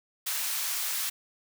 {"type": "high-pass noise", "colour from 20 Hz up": "white", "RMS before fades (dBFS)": -31, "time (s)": [0.26, 1.1], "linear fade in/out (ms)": 10, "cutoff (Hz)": 1100, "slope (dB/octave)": 12, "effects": []}